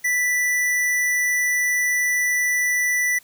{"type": "tone", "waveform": "square", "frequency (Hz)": 1975.5, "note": "B6", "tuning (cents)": 0, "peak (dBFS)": -19, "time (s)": [0.04, 3.19], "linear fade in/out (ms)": 10, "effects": ["white hiss -53 dBFS RMS until 3.23 s"]}